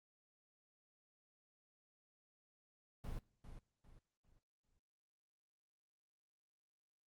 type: noise with echo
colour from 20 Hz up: brown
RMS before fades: -44 dBFS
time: 3.04-3.19 s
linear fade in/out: 2 ms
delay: 400 ms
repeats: 4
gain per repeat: -9 dB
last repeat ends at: 4.79 s
effects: noise-tail reverb RT60 0.7 s tail -25 dB re dry + Opus 24 kbps